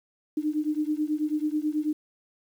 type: beating tone pair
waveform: sine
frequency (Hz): 300 / 309.2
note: D4 / D#4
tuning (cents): +37 / -11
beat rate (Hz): 9.2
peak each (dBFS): -27 / -28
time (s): 0.37-1.93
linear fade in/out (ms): 5
effects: 9-bit